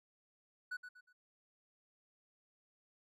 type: tone with echo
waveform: triangle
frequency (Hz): 1480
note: F#6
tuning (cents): 0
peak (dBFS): -37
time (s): 0.71-0.77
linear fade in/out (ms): 10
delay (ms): 120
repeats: 3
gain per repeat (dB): -9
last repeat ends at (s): 1.13
effects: none